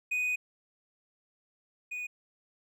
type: tone pair in turn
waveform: triangle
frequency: 2489 / 2473 Hz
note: D#7 / D#7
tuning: 0 / -11 cents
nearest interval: unison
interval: 11 cents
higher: first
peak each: -26 / -33 dBFS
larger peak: first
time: 0.11-0.36 / 1.91-2.07 s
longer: first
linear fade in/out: 10 ms
effects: none